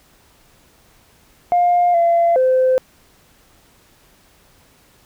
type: tone with pitch steps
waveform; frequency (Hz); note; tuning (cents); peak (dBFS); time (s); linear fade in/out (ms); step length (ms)
sine; 706 / 682 / 516; F5 / F5 / C5; +19 / -41 / -24; -10; 1.52-2.78; 0; 420
effects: tanh soft clip ceiling -8 dBFS + pink hiss -53 dBFS RMS until 5.05 s